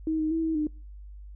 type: tone with pitch steps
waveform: sine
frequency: 316.8 / 311.4 / 325.6 / 321.7 / 303.6 Hz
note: D#4 / D#4 / E4 / E4 / D#4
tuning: +31 / +2 / -21 / -42 / -42 cents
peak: -24 dBFS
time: 0.07-0.67 s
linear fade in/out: 2 ms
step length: 120 ms
effects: noise-tail reverb RT60 0.4 s tail -26 dB re dry + added 50 Hz sine -41 dBFS peak until 1.35 s